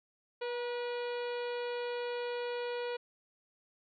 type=harmonic tone with a mistuned harmonic; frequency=484.8 Hz; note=B4; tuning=32 cents flat; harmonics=1 / 2 / 3 / 4 / 5 / 6 / 7 / 8 / 9; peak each=-35 / -44 / -47 / -51 / -49 / -52 / -54 / -56 / -55 dBFS; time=0.41-2.97 s; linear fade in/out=10 ms; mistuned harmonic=2; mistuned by=-25 cents; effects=none